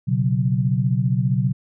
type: chord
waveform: sine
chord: B suspended second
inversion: none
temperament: equal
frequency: 123.47 / 138.59 / 185 Hz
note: B2 / C#3 / F#3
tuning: 0 / 0 / 0 cents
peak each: -20 / -21 / -23 dBFS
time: 0.07-1.53 s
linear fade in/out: 20 ms
effects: none